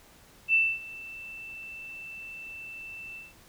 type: tone with ADSR envelope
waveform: sine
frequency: 2663 Hz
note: E7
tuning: 17 cents sharp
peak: -18 dBFS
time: 0.48-3.34 s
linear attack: 57 ms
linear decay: 250 ms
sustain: -21 dB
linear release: 180 ms
effects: pink hiss -56 dBFS RMS until 3.48 s